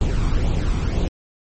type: noise with flanger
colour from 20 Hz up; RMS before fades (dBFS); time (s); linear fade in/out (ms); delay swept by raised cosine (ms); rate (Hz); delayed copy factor
brown; -19; 0.01-1.08; 2; 0.27 to 0.89; 2; +0.5
effects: MP3 32 kbps